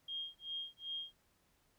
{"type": "tone with tremolo", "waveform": "sine", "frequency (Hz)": 3232, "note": "G#7", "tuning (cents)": -48, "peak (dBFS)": -38, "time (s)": [0.08, 1.14], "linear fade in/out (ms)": 5, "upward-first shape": "sine", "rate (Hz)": 2.6, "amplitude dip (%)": 100, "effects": ["pink hiss -74 dBFS RMS until 1.78 s"]}